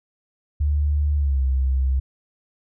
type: tone with pitch glide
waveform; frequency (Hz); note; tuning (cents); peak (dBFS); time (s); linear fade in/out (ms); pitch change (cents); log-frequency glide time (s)
sine; 73.42 to 65.79; D2 to C2; 0 to +10; -17; 0.6-2; 10; -190; 1.16-1.42
effects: none